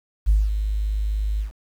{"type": "tone with ADSR envelope", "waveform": "sine", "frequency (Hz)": 51.9, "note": "G#1", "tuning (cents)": 0, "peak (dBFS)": -11, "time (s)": [0.26, 1.52], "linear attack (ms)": 29, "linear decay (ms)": 200, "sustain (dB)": -9, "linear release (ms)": 120, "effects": ["tanh soft clip ceiling -9 dBFS", "8-bit"]}